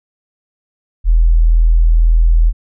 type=tone; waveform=sine; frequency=41 Hz; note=E1; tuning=9 cents flat; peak=-6 dBFS; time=1.04-2.53 s; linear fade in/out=50 ms; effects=none